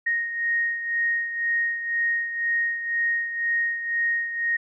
sine beating tone pair, 1864.7 / 1866.7 Hz, A#6 / A#6, 0 / +2 cents, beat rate 2 Hz, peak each -23 / -30 dBFS, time 0.06-4.57 s, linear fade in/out 10 ms, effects none

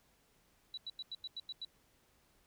sine tone bursts, 3936 Hz, B7, 7 cents flat, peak -40 dBFS, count 8, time 0.74-1.649 s, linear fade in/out 2 ms, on 34 ms, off 91 ms, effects pink hiss -71 dBFS RMS until 2.46 s

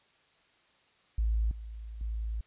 sine tone with level steps, 55 Hz, A1, in tune, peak -25 / -39 / -31 dBFS, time 1.18-2.41 s, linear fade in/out 5 ms, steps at 1.51 / 2.01 s, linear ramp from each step 2 ms, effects white hiss -66 dBFS RMS until 2.46 s + resampled to 8000 Hz

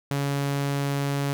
sawtooth tone, 140.7 Hz, C#3, 26 cents sharp, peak -20 dBFS, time 0.11-1.33 s, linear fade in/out 0 ms, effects none

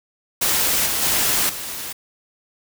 white noise with level steps, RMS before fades -19 / -22 / -19 / -30 dBFS, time 0.41-1.93 s, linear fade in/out 10 ms, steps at 0.86 / 1.02 / 1.49 s, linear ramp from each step 5 ms, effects none

